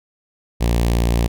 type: tone with notch filter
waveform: sawtooth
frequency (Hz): 58.27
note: A#1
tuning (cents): 0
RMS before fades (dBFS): -17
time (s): 0.6-1.28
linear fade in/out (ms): 20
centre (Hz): 1400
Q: 1.6
effects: none